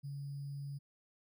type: tone with sample-and-hold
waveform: sine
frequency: 141 Hz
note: C#3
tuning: 30 cents sharp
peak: -40 dBFS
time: 0.03-0.79 s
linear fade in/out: 20 ms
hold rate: 4900 Hz
effects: none